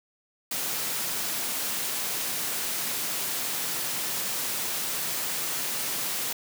white high-pass noise, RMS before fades -30 dBFS, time 0.51-6.33 s, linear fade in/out 5 ms, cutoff 110 Hz, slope 96 dB/octave, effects none

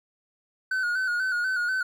triangle tone with vibrato, 1480 Hz, F#6, in tune, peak -22 dBFS, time 0.71-1.83 s, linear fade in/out 5 ms, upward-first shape square, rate 4.1 Hz, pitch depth 49 cents each way, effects none

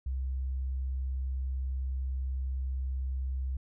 sine tone, 65.41 Hz, C2, in tune, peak -30 dBFS, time 0.06-3.57 s, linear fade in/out 5 ms, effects none

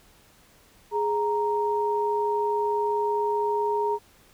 sine tone pair together, 416.4 / 932.3 Hz, G#4 / A#5, +5 / 0 cents, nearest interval octave + major second, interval 1395 cents, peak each -25 dBFS, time 0.91-3.99 s, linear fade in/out 50 ms, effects pink hiss -57 dBFS RMS until 4.33 s

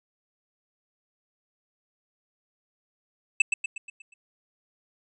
square tone with echo, 2637 Hz, E7, in tune, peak -15 dBFS, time 3.4-3.42 s, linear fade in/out 5 ms, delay 120 ms, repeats 6, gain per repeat -6 dB, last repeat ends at 4.14 s, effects resampled to 22050 Hz

